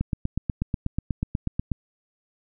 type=click train; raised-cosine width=5 ms; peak=-12 dBFS; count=15; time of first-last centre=0.01-1.717 s; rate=8.2 Hz; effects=none